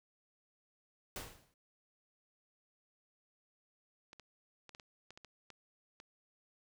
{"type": "noise with exponential decay", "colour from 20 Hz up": "pink", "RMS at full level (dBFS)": -40, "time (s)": [1.16, 1.54], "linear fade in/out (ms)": 1, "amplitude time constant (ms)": 81}
{"type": "clicks", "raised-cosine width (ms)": 0.2, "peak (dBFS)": -35, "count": 10, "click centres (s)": [4.131, 4.197, 4.693, 4.749, 4.798, 5.106, 5.175, 5.247, 5.503, 6.001]}
{"effects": []}